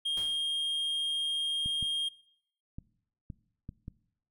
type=tone; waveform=triangle; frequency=3227 Hz; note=G7; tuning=50 cents sharp; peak=-27 dBFS; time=0.05-2.09 s; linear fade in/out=10 ms
type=noise with exponential decay; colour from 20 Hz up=pink; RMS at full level=-45 dBFS; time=0.17-0.58 s; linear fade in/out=2 ms; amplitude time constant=87 ms
type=clicks; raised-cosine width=5 ms; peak=-28 dBFS; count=6; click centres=1.66 / 1.827 / 2.785 / 3.302 / 3.691 / 3.881 s
effects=noise-tail reverb RT60 0.7 s tail -21 dB re dry